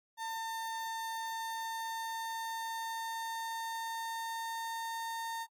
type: tone with pitch glide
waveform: 35% pulse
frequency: 902 to 912.5 Hz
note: A5 to A#5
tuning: +43 to -37 cents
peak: -35 dBFS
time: 0.17-5.47 s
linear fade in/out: 50 ms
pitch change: +20 cents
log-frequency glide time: 1.06-5.29 s
effects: AAC 64 kbps